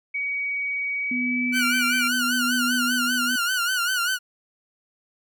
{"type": "tone with pitch glide", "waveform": "sine", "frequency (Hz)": [2259, 2340], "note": ["C#7", "D7"], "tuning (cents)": [32, -7], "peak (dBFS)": -24, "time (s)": [0.14, 2.08], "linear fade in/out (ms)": 10, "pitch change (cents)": 61, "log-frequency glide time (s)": [0.97, 1.84]}
{"type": "tone with tremolo", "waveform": "sine", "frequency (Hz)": 246.8, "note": "B3", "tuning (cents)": -1, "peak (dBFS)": -24, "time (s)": [1.11, 3.36], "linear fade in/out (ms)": 5, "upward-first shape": "sine", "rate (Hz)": 0.81, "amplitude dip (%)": 35}
{"type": "tone with vibrato", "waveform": "sawtooth", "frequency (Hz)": 1454, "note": "F#6", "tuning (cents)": -31, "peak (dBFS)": -18, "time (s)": [1.52, 4.19], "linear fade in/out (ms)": 50, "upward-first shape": "sine", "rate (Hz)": 5.1, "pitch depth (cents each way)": 96}
{"effects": []}